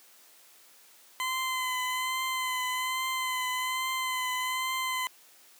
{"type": "tone with vibrato", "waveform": "20% pulse", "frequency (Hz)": 1025, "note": "C6", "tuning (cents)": -36, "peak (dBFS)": -24, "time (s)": [1.2, 5.07], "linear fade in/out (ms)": 0, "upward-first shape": "triangle", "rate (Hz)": 1.2, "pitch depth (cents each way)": 29, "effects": ["white hiss -57 dBFS RMS until 5.59 s", "high-pass 300 Hz 12 dB/octave"]}